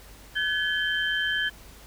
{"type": "tone cluster", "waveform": "sine", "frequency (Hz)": [1533, 1702, 3114], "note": ["G6", "G#6", "G7"], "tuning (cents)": [-39, 42, -12], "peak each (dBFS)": [-31, -26, -29], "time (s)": [0.35, 1.5], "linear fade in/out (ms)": 20, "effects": ["added 50 Hz sine -50 dBFS peak until 1.86 s", "pink hiss -50 dBFS RMS until 1.86 s"]}